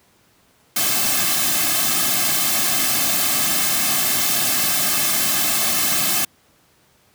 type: noise with comb filter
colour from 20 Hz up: white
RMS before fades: -19 dBFS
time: 0.76-6.25 s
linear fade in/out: 5 ms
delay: 2.1 ms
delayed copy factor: -1
effects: pink hiss -57 dBFS RMS until 7.14 s + high-pass 80 Hz 12 dB/octave